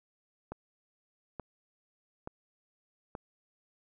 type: click train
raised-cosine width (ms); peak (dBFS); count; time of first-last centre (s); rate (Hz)
1; -25; 4; 0.52-3.152; 1.14
effects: none